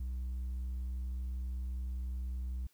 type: tone with hard clipping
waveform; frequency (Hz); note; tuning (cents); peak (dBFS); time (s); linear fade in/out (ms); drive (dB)
triangle; 62.6; B1; +24; -34; 0-2.67; 5; 1
effects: white hiss -71 dBFS RMS until 2.73 s